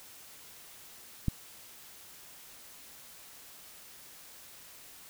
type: click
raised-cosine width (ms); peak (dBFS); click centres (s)
5; -15; 1.283
effects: white hiss -52 dBFS RMS until 5.09 s